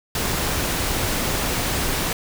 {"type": "noise", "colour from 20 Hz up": "pink", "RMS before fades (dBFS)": -23, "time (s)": [0.15, 2.13], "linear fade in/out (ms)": 2, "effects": []}